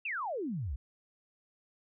sine exponential sweep, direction down, 2794 to 56.3 Hz, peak -33 dBFS, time 0.05-0.76 s, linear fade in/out 5 ms, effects none

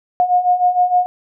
sine beating tone pair, 716 / 722.5 Hz, F5 / F#5, +43 / -41 cents, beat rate 6.5 Hz, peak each -17 / -13 dBFS, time 0.2-1.06 s, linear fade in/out 0 ms, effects none

